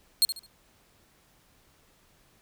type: tone with echo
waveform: sawtooth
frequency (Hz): 4257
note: C8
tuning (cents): +29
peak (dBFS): -15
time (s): 0.22-0.25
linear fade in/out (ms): 0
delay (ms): 71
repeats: 3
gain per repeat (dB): -11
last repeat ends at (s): 0.463
effects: pink hiss -63 dBFS RMS until 2.41 s